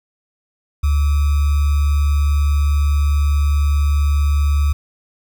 sine tone with sample-and-hold, 72.4 Hz, D2, 24 cents flat, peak -12 dBFS, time 0.83-4.73 s, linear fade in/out 10 ms, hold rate 1225 Hz, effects none

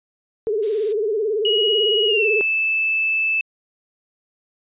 sine tone with vibrato, 426 Hz, G#4, 44 cents sharp, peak -18 dBFS, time 0.47-2.41 s, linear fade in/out 0 ms, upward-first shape sine, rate 18 Hz, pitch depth 110 cents each way
violet noise, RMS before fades -27 dBFS, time 0.62-0.93 s, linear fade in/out 10 ms
sine tone with pitch glide, 2900 to 2629 Hz, F#7 to E7, -35 to -5 cents, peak -17 dBFS, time 1.45-3.41 s, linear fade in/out 2 ms, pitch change -170 cents, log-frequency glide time 2.07-2.28 s
effects resampled to 8000 Hz

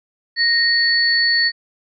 sine tone pair together, 1864.7 / 4439 Hz, A#6 / C#8, 0 / +2 cents, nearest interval octave + minor third, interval 1502 cents, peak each -16 / -16 dBFS, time 0.36-1.52 s, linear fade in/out 50 ms, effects none

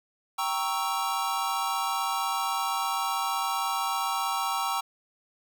square chord, G diminished seventh, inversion none, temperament equal, 784 / 932.3 / 1108.7 / 1318.5 Hz, G5 / Bb5 / Db6 / Fb6, 0 / 0 / 0 / 0 cents, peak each -33 dBFS, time 0.38-4.81 s, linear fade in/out 10 ms, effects none

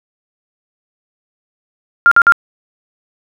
sine tone bursts, 1396.9 Hz, F6, in tune, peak -3 dBFS, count 3, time 2.06-2.322 s, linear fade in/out 0 ms, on 54 ms, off 50 ms, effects none

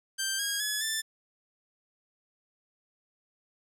10% pulse tone with pitch steps, 1575 / 1636.2 / 1699.8 / 1765.8 Hz, G6 / G#6 / G#6 / A6, +8 / -26 / +40 / +6 cents, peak -20 dBFS, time 0.18-1.02 s, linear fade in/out 20 ms, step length 210 ms, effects none

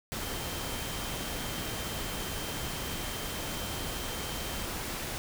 sine tone in noise, 3136 Hz, G7, in tune, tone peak -45 dBFS, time 0.22-4.65 s, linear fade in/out 0 ms, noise pink, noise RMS -36 dBFS, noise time 0.12-5.18 s, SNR -12 dB, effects none

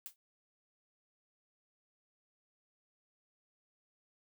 blue noise with exponential decay, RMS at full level -41 dBFS, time 0.06-0.16 s, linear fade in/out 0 ms, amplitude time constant 20 ms, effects none

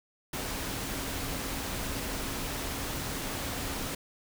sine tone in noise, 272.3 Hz, C#4, 31 cents flat, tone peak -44 dBFS, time 0.33-3.95 s, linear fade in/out 5 ms, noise pink, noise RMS -35 dBFS, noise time 0.33-3.95 s, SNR -12 dB, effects none

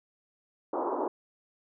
pink band-pass noise, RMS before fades -31 dBFS, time 0.73-1.08 s, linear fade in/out 5 ms, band 290 to 1100 Hz, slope 48 dB/octave, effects none

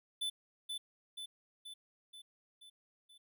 square tone with echo, 3504 Hz, A7, 8 cents flat, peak -35 dBFS, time 0.21-0.3 s, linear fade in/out 10 ms, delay 480 ms, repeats 6, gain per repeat -4 dB, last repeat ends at 3.18 s, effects none

